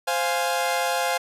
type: chord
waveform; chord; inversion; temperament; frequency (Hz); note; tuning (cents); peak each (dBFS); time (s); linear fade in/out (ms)
sawtooth; F minor; second; equal; 523.3 / 698.5 / 830.6; C5 / F5 / Ab5; 0 / 0 / 0; -23 / -22 / -23; 0.07-1.18; 10
effects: resampled to 32000 Hz